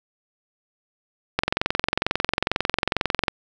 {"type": "click train", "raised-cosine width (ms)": 0.3, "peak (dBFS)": -3, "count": 43, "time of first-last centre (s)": [1.39, 3.282], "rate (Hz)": 22.2, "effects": []}